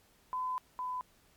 sine tone pair in turn, 1013 / 1004.3 Hz, B5 / B5, +44 / +29 cents, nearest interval unison, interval 15 cents, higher first, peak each -32 / -34 dBFS, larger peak first, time 0.33-0.58 / 0.79-1.01 s, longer first, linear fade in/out 0 ms, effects pink hiss -66 dBFS RMS until 1.36 s + MP3 96 kbps

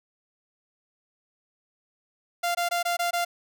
sawtooth tone bursts, 695 Hz, F5, 9 cents flat, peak -20 dBFS, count 6, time 2.43-3.25 s, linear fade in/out 10 ms, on 120 ms, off 20 ms, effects none

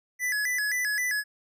square tone with vibrato, 1834 Hz, A#6, 29 cents flat, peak -26 dBFS, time 0.19-1.24 s, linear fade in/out 50 ms, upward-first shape square, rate 3.8 Hz, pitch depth 140 cents each way, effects none

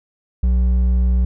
sine tone with hard clipping, 61.5 Hz, B1, 7 cents flat, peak -14 dBFS, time 0.43-1.25 s, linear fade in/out 5 ms, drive 5 dB, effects none

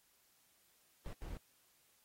brown noise bursts at uneven times, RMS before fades -45 dBFS, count 2, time 1.06-1.13 / 1.22-1.37 s, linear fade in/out 0 ms, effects white hiss -72 dBFS RMS until 2.04 s + AAC 48 kbps

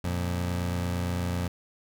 25% pulse tone pair together, 88.4 / 117.67 Hz, F2 / A#2, +22 / +17 cents, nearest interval perfect fourth, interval 495 cents, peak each -24 / -33 dBFS, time 0.04-1.48 s, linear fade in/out 5 ms, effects none

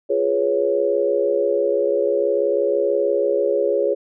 sine chord, C# dominant seventh, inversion first, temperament equal, 349.2 / 415.3 / 493.9 / 554.4 Hz, E#4 / G#4 / B4 / C#5, 0 / 0 / 0 / 0 cents, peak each -25 / -20 / -25 / -20 dBFS, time 0.09-3.95 s, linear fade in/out 20 ms, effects none

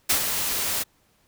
white noise with ADSR envelope, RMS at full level -19 dBFS, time 0.09-0.84 s, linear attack 13 ms, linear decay 94 ms, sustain -7 dB, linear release 23 ms, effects pink hiss -64 dBFS RMS until 1.27 s

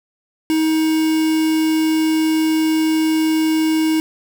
triangle tone with quantisation, 316.3 Hz, D#4, 29 cents sharp, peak -12 dBFS, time 0.5-4 s, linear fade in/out 0 ms, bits 4, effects none

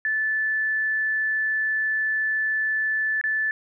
sine tone with dropouts, 1747 Hz, A6, 13 cents flat, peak -21 dBFS, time 0.05-3.51 s, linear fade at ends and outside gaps 1 ms, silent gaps 3.213-3.239 s, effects none

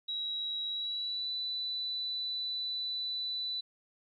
sine tone with pitch glide, 3864 to 3980 Hz, B7 to B7, -39 to +13 cents, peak -33 dBFS, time 0.08-3.61 s, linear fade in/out 10 ms, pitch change +52 cents, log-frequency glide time 0.69-1.3 s, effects 12-bit

